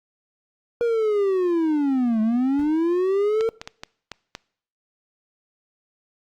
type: linear two-way sweep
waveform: triangle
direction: down then up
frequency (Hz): 478.2 to 214.2 to 457.5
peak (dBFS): -16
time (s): 0.81-3.49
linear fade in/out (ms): 0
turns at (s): 2.21
type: noise with exponential decay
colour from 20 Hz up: brown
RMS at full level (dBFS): -34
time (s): 2.59-2.77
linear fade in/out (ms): 1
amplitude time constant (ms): 38
type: clicks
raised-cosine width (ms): 0.2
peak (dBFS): -15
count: 6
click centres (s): 3.409 / 3.615 / 3.675 / 3.835 / 4.117 / 4.351
effects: noise-tail reverb RT60 0.6 s tail -23 dB re dry + Opus 48 kbps